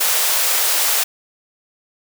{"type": "high-pass noise", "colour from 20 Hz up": "white", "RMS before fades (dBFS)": -17, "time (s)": [0, 1.04], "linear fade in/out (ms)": 10, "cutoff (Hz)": 460, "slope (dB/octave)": 24, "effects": []}